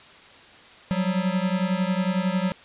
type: beating tone pair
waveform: square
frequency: 180.8 / 191.8 Hz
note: F#3 / G3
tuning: -40 / -37 cents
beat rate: 11 Hz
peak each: -25 / -26 dBFS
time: 0.91-2.52 s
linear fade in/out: 0 ms
effects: white hiss -48 dBFS RMS until 2.64 s + resampled to 8000 Hz